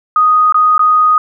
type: tone with dropouts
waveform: sine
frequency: 1244.5 Hz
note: D#6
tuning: in tune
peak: -6 dBFS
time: 0.16-1.18 s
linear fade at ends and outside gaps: 2 ms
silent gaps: 0.524-0.544 / 0.78-0.793 s
effects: none